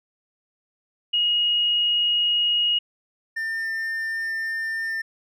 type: tone pair in turn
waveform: sine / triangle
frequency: 2881 / 1800.8 Hz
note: F#7 / A6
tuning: -47 / +40 cents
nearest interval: minor sixth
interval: 813 cents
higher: first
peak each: -18 / -23 dBFS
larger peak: first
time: 1.13-2.79 / 3.36-5.02 s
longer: neither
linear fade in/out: 10 ms
effects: none